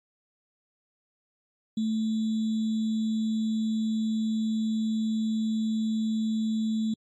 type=tone with sample-and-hold; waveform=sine; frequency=220 Hz; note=A3; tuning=in tune; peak=-24 dBFS; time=1.77-6.94 s; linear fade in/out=5 ms; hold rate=3675 Hz; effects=low-pass 7000 Hz 12 dB/octave + MP3 48 kbps